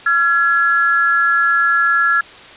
sine tone pair together, 1369 / 1688.5 Hz, F6 / G#6, -35 / +28 cents, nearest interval major third, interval 363 cents, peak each -14 dBFS, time 0.06-2.21 s, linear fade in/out 5 ms, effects white hiss -38 dBFS RMS until 2.56 s + resampled to 8000 Hz

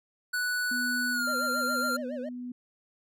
square tone with pitch glide, 1480 to 1388.9 Hz, F#6 to F6, 0 to -10 cents, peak -28 dBFS, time 0.33-1.97 s, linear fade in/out 10 ms, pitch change -110 cents, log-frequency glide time 1.12-1.28 s
sine tone with tremolo, 246.9 Hz, B3, in tune, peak -33 dBFS, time 0.71-2.52 s, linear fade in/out 5 ms, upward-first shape sine, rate 1.1 Hz, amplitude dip 25%
triangle tone with vibrato, 554.4 Hz, C#5, in tune, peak -33 dBFS, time 1.27-2.29 s, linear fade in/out 5 ms, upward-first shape sine, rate 7.2 Hz, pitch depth 200 cents each way
effects none

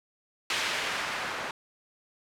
blue noise with low-pass filter sweep, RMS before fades -32 dBFS, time 0.5-1.51 s, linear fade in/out 2 ms, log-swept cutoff 2700 to 1300 Hz, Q 0.85, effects none

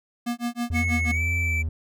square tone with tremolo, 238.7 Hz, A#3, 41 cents sharp, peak -24 dBFS, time 0.26-1.12 s, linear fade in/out 10 ms, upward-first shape sine, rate 6.2 Hz, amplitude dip 100%
triangle tone with vibrato, 82.41 Hz, E2, in tune, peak -22 dBFS, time 0.7-1.69 s, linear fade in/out 5 ms, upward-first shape sine, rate 1.9 Hz, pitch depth 62 cents each way
triangle tone with pitch glide, 2193 to 2323 Hz, C#7 to D7, -19 to -20 cents, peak -23 dBFS, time 0.74-1.63 s, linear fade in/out 20 ms, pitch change +99 cents, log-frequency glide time 1.12-1.21 s
effects none

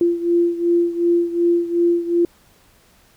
sine beating tone pair, 343.2 / 345.9 Hz, F4 / F4, -30 / -17 cents, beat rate 2.7 Hz, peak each -16 / -20 dBFS, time 0.01-2.25 s, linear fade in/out 2 ms, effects pink hiss -54 dBFS RMS until 3.16 s

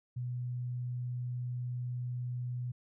sine tone, 123.47 Hz, B2, in tune, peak -34 dBFS, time 0.16-2.72 s, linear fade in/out 10 ms, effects none

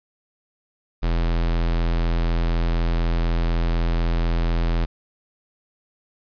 square tone, 42.04 Hz, E1, 35 cents sharp, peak -19 dBFS, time 1.02-4.86 s, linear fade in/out 20 ms, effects resampled to 11025 Hz + 9-bit

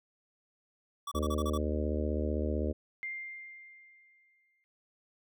square tone bursts, 1147 Hz, D6, 41 cents flat, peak -36 dBFS, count 7, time 1.07-1.577 s, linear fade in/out 5 ms, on 45 ms, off 32 ms
harmonic tone, 75.7 Hz, D#2, 47 cents flat, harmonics 1 / 3 / 4 / 5 / 6 / 7 / 8, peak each -32 / -37 / -38 / -39 / -40 / -40 / -41 dBFS, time 1.14-2.73 s, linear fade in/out 20 ms
sine tone with exponential decay, 2103 Hz, C7, 8 cents sharp, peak -34 dBFS, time 3.03-4.64 s, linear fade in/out 0 ms, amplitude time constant 350 ms
effects none

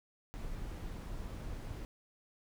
brown noise, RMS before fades -42 dBFS, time 0.34-1.85 s, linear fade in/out 0 ms, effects none

